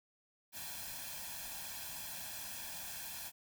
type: noise with comb filter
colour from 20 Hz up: white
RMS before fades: -45 dBFS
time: 0.52-3.32 s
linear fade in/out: 50 ms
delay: 1.2 ms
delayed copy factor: +0.75
effects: none